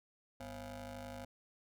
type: ring-modulated tone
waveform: 20% pulse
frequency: 146.83 Hz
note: D3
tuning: in tune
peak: -37 dBFS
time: 0.4-1.25 s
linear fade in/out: 5 ms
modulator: 393 Hz
effects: none